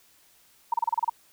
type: tone bursts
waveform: sine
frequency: 932.3 Hz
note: A#5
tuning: in tune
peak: -20 dBFS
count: 8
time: 0.72-1.097 s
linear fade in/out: 5 ms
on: 20 ms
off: 31 ms
effects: white hiss -60 dBFS RMS until 1.32 s